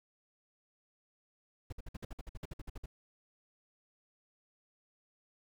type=noise bursts; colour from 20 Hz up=brown; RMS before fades=-42 dBFS; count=15; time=1.7-2.86 s; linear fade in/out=5 ms; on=26 ms; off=55 ms; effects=none